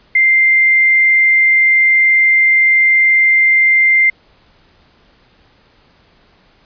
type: tone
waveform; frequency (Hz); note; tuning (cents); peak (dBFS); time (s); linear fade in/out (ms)
sine; 2093; C7; 0; -7; 0.15-4.1; 5
effects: pink hiss -51 dBFS RMS until 6.65 s + resampled to 11025 Hz